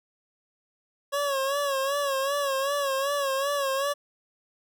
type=tone with vibrato; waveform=25% pulse; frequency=554.4 Hz; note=C#5; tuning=in tune; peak=-21 dBFS; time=1.12-3.94 s; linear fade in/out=20 ms; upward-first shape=sine; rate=2.6 Hz; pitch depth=68 cents each way; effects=none